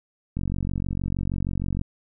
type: click train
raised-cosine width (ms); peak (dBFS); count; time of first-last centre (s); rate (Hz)
5; -15; 68; 0.37-1.814; 46.4
effects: none